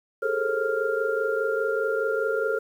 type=tone cluster; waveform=sine; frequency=399 / 424.3 / 449.3 / 536 / 1396 Hz; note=G4 / G#4 / A4 / C5 / F6; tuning=+31 / +37 / +36 / +42 / -1 cents; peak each=-35 / -29 / -27 / -29 / -29 dBFS; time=0.22-2.59 s; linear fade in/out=10 ms; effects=9-bit